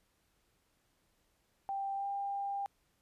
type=tone with pitch glide; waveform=sine; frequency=787 to 797.5 Hz; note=G5 to G5; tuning=+7 to +30 cents; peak=-34 dBFS; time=1.69-2.66 s; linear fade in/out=0 ms; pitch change=+23 cents; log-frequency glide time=1.95-2.06 s; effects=pink hiss -75 dBFS RMS until 3.01 s + resampled to 32000 Hz